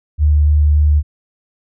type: tone with vibrato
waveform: sine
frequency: 74.7 Hz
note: D2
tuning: 30 cents sharp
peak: -8 dBFS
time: 0.18-1.03 s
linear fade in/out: 50 ms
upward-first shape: square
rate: 3.5 Hz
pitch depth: 8 cents each way
effects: none